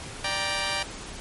10% pulse chord, G minor, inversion second, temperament just, 588 / 784 / 940.8 Hz, D5 / G5 / Bb5, +2 / 0 / +16 cents, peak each -23 dBFS, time 0.24-0.83 s, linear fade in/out 5 ms, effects pink hiss -39 dBFS RMS until 1.2 s + MP3 48 kbps

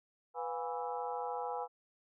harmonic tone with a mistuned harmonic, 164.81 Hz, E3, in tune, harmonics 3 / 4 / 5 / 6 / 7 / 8, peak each -41 / -44 / -39 / -44 / -52 / -48 dBFS, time 0.34-1.68 s, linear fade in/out 50 ms, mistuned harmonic 4, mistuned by +130 cents, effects none

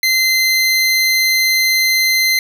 25% pulse tone, 2068 Hz, C7, 21 cents flat, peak -8 dBFS, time 0.03-2.39 s, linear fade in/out 2 ms, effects none

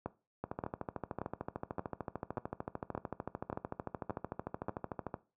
two click trains, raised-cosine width 1 ms, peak -22 / -23 dBFS, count 9 / 64, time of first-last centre 0.06-4.684 / 0.44-5.141 s, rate 1.73 / 13.4 Hz, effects noise-tail reverb RT60 0.3 s tail -17 dB re dry + high-pass 80 Hz 12 dB/octave

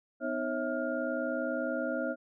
sine tone cluster, 250.3 / 310.1 / 543 / 653 / 1411 Hz, B3 / D#4 / C#5 / E5 / F6, +23 / -6 / -36 / -17 / +17 cents, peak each -36 / -38 / -35 / -36 / -38 dBFS, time 0.2-2.16 s, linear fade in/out 50 ms, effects none

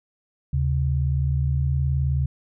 sine tone pair together, 75.65 / 134.8 Hz, D#2 / C#3, -48 / -48 cents, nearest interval minor seventh, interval 1000 cents, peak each -22 dBFS, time 0.53-2.26 s, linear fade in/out 5 ms, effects none

